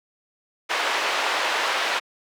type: band-pass noise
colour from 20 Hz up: pink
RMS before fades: -24 dBFS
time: 0.69-2 s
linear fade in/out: 20 ms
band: 720 to 3500 Hz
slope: 12 dB/octave
effects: high-pass 300 Hz 12 dB/octave